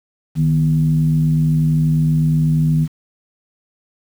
sine tone with frequency modulation, 155.56 Hz, D#3, in tune, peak -11 dBFS, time 0.35-2.88 s, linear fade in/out 50 ms, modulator 88.3 Hz, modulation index 0.56, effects high-pass 100 Hz 12 dB/octave + 7-bit

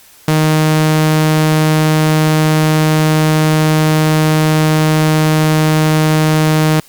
sawtooth tone, 155.56 Hz, D#3, in tune, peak -5 dBFS, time 0.28-6.8 s, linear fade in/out 0 ms, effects white hiss -43 dBFS RMS until 6.88 s + Opus 48 kbps

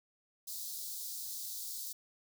white high-pass noise, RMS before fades -42 dBFS, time 0.47-1.93 s, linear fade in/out 10 ms, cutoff 3900 Hz, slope 48 dB/octave, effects none

